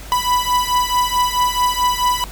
45% pulse beating tone pair, 987.8 / 992.4 Hz, B5 / B5, 0 / +8 cents, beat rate 4.6 Hz, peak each -18 dBFS, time 0.12-2.24 s, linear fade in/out 0 ms, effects added 50 Hz sine -33 dBFS peak until 2.31 s + pink hiss -37 dBFS RMS until 2.31 s

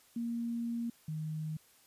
sine tone pair in turn, 234.1 / 155.68 Hz, A#3 / D#3, +8 / +1 cents, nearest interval perfect fifth, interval 707 cents, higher first, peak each -33 / -35 dBFS, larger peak first, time 0.16-0.9 / 1.08-1.57 s, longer first, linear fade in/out 5 ms, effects white hiss -64 dBFS RMS until 1.86 s + resampled to 32000 Hz

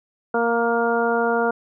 harmonic tone with a mistuned harmonic, 233.1 Hz, A#3, in tune, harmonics 1 / 2 / 3 / 4 / 5 / 6, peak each -26 / -21 / -24 / -27 / -32 / -25 dBFS, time 0.34-1.51 s, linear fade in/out 5 ms, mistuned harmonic 6, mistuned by +16 cents, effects none

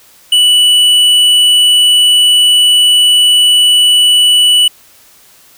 triangle tone with hard clipping, 2960 Hz, F#7, in tune, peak -6 dBFS, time 0.32-4.68 s, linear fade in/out 5 ms, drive 10 dB, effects white hiss -43 dBFS RMS until 5.57 s

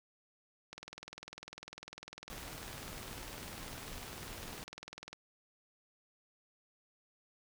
click train, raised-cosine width 0.2 ms, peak -28 dBFS, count 89, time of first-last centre 0.73-5.13 s, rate 20 Hz
pink noise, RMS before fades -47 dBFS, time 2.3-4.64 s, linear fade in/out 0 ms
effects none

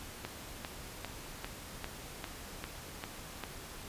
click train, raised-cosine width 0.3 ms, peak -22 dBFS, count 9, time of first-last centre 0.25-3.437 s, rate 2.51 Hz, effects pink hiss -47 dBFS RMS until 3.88 s + resampled to 32000 Hz

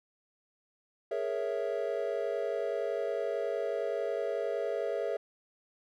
triangle chord, A# half-diminished seventh, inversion third, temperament equal, 415.3 / 466.2 / 554.4 / 659.3 Hz, G#4 / A#4 / C#5 / E5, 0 / 0 / 0 / 0 cents, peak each -34 dBFS, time 1.11-5.17 s, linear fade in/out 5 ms, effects none

